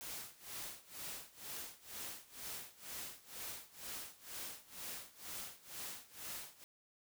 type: noise with tremolo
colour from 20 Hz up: white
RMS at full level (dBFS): -45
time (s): 0.01-6.64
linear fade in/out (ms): 0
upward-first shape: sine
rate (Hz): 2.1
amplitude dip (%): 90
effects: none